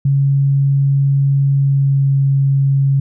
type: tone with pitch glide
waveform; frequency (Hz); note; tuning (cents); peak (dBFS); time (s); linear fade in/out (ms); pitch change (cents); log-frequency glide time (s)
sine; 138.59 to 137.47; C#3 to C#3; 0 to -14; -10; 0.05-3; 5; -14; 1.53-2.15
effects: none